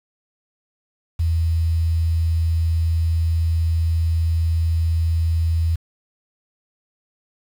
sine tone with quantisation, 82.3 Hz, E2, 2 cents flat, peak -16 dBFS, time 1.19-5.76 s, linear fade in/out 10 ms, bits 7, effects none

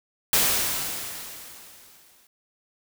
white noise with exponential decay, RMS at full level -19 dBFS, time 0.33-2.27 s, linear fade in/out 2 ms, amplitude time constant 420 ms, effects none

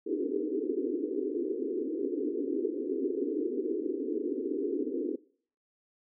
white band-pass noise, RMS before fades -32 dBFS, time 0.06-5.16 s, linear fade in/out 10 ms, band 260 to 450 Hz, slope 96 dB/octave, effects noise-tail reverb RT60 0.5 s tail -20 dB re dry

